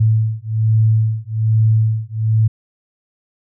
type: beating tone pair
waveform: sine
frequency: 109.7 / 110.9 Hz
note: A2 / A2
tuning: -5 / +14 cents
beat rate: 1.2 Hz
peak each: -15 dBFS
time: 0-2.48 s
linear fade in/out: 10 ms
effects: none